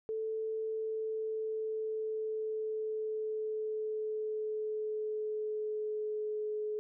sine tone with pitch glide, 440 to 425.3 Hz, A4 to G#4, 0 to +41 cents, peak -33 dBFS, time 0.09-6.79 s, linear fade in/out 0 ms, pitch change -59 cents, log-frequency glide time 0.65-6.62 s, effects none

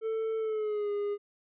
triangle tone with pitch glide, 444.2 to 409.7 Hz, A4 to G#4, +16 to -24 cents, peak -27 dBFS, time 0.01-1.18 s, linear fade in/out 50 ms, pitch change -140 cents, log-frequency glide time 0.38-0.91 s, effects resampled to 8000 Hz

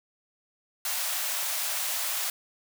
white high-pass noise, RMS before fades -30 dBFS, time 0.85-2.3 s, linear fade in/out 2 ms, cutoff 560 Hz, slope 96 dB/octave, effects none

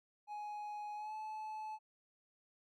triangle tone with pitch glide, 836 to 864 Hz, G#5 to A5, +11 to -32 cents, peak -40 dBFS, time 0.27-1.79 s, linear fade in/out 50 ms, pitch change +57 cents, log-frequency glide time 0.95-1.14 s, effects none

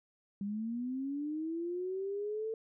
sine linear sweep, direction up, 196.5 to 448.7 Hz, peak -34 dBFS, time 0.41-2.54 s, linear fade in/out 2 ms, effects none

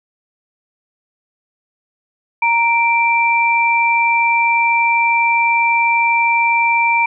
sine tone pair together, 932.2 / 2349 Hz, A#5 / D7, 0 / 0 cents, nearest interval octave + major third, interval 1600 cents, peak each -14 dBFS, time 2.42-7.06 s, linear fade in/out 5 ms, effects none

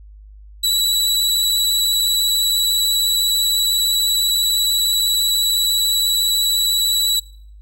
sawtooth tone with vibrato, 3927 Hz, B7, 11 cents flat, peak -12 dBFS, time 0.63-7.2 s, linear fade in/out 10 ms, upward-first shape sine, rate 14 Hz, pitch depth 11 cents each way, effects noise-tail reverb RT60 0.6 s tail -24 dB re dry + added 51 Hz sine -38 dBFS peak until 7.61 s

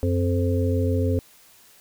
harmonic tone with a mistuned harmonic, 86.8 Hz, F2, 10 cents flat, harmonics 1 / 3 / 5 / 6, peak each -21 / -26 / -28 / -29 dBFS, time 0.03-1.19 s, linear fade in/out 0 ms, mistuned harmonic 1, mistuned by +88 cents, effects white hiss -53 dBFS RMS until 1.8 s

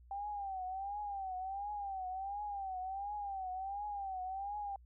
sine tone with vibrato, 784 Hz, G5, in tune, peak -38 dBFS, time 0.11-4.76 s, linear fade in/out 2 ms, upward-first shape triangle, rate 1.4 Hz, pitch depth 120 cents each way, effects added 60 Hz sine -57 dBFS peak until 4.85 s

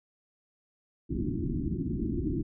white low-pass noise, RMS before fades -31 dBFS, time 1.09-2.43 s, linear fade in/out 20 ms, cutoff 360 Hz, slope 96 dB/octave, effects none

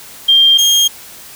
sine / 30% pulse tone pair in turn, 3189 / 3230 Hz, G7 / G#7, +29 / -49 cents, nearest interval unison, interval 22 cents, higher second, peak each -5 dBFS, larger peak neither, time 0.28-0.58 / 0.58-0.88 s, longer neither, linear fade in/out 10 ms, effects white hiss -35 dBFS RMS until 1.35 s

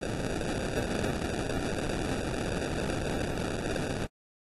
violet noise with sample-and-hold, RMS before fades -32 dBFS, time 0.01-4.07 s, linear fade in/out 20 ms, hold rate 1050 Hz, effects AAC 32 kbps

